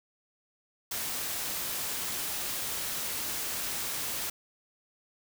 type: noise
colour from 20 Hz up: white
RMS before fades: -34 dBFS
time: 0.91-4.3 s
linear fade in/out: 5 ms
effects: none

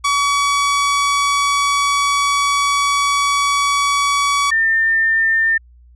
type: tone pair in turn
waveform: sawtooth / sine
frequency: 1135 / 1801.7 Hz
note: C#6 / A6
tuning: +41 / +41 cents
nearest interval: minor sixth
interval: 800 cents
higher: second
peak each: -10 / -12 dBFS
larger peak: first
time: 0.04-4.51 / 4.51-5.58 s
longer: first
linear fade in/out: 10 ms
effects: added 60 Hz sine -43 dBFS peak until 5.95 s + resampled to 22050 Hz

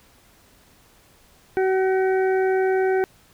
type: harmonic tone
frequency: 378.3 Hz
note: F#4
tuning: 38 cents sharp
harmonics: 1 / 2 / 4 / 5 / 6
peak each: -18 / -26 / -30 / -38 / -40 dBFS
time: 1.57-3.04 s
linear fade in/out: 0 ms
effects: pink hiss -55 dBFS RMS until 3.33 s

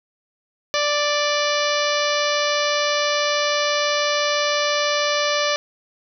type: harmonic tone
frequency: 587.3 Hz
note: D5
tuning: in tune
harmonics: 1 / 2 / 3 / 4 / 5 / 6 / 7 / 8 / 9 / 10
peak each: -22 / -25 / -27 / -28 / -29 / -30 / -30 / -31 / -32 / -32 dBFS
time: 0.74-5.56 s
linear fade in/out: 0 ms
effects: none

